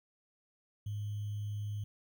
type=tone with sample-and-hold; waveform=sine; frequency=103.83 Hz; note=G#2; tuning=in tune; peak=-35 dBFS; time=0.86-1.84 s; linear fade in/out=5 ms; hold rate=3150 Hz; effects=none